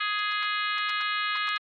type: harmonic tone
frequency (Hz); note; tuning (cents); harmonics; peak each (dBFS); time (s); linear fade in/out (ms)
416.9; G#4; +7; 3 / 4 / 5 / 6 / 7 / 8 / 9 / 10; -30 / -32 / -34 / -36 / -37 / -38 / -39 / -40; 0-1.58; 10
effects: AAC 48 kbps